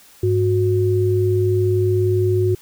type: tone pair together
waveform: sine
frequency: 102.3 / 365.1 Hz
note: G#2 / F#4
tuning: -26 / -23 cents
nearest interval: octave + minor seventh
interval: 2203 cents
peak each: -17 dBFS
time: 0.23-2.55 s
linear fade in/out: 5 ms
effects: white hiss -48 dBFS RMS until 2.61 s